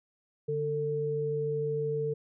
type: tone pair together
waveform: sine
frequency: 145.7 / 446.6 Hz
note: D3 / A4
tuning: -13 / +26 cents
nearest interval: octave + perfect fifth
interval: 1939 cents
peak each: -34 / -29 dBFS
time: 0.48-2.14 s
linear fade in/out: 10 ms
effects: none